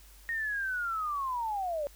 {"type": "linear sweep", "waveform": "sine", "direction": "down", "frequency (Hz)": [1864.7, 557], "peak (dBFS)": -30, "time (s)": [0.29, 1.87], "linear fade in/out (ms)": 0, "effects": ["added 50 Hz sine -53 dBFS peak until 1.95 s", "white hiss -58 dBFS RMS until 1.95 s"]}